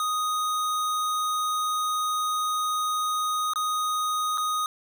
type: tone with dropouts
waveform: square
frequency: 1244.5 Hz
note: D#6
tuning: in tune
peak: -25 dBFS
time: 0-4.66 s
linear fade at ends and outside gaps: 1 ms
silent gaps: 3.535-3.558 / 4.375-4.38 s
effects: none